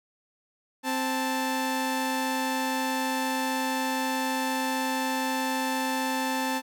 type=tone pair together; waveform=sawtooth; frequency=261.6 / 880 Hz; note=C4 / A5; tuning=0 / 0 cents; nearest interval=octave + major sixth; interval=2100 cents; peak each=-25 dBFS; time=0.83-6.62 s; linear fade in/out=50 ms; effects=none